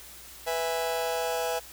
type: chord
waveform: 40% pulse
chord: E major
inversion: second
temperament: just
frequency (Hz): 494.4 / 659.3 / 824.1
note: B4 / E5 / G#5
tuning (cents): +2 / 0 / -14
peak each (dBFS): -30 / -31 / -32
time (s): 0.46-1.6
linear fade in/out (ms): 20
effects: added 60 Hz sine -56 dBFS peak until 1.72 s + white hiss -47 dBFS RMS until 1.72 s